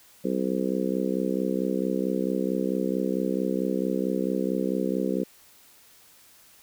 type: harmonic tone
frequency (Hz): 64.5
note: C2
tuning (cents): -24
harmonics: 3 / 4 / 5 / 6 / 7 / 8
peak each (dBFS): -29 / -30 / -31 / -32 / -32 / -33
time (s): 0.24-5.24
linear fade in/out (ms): 10
effects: white hiss -55 dBFS RMS until 6.62 s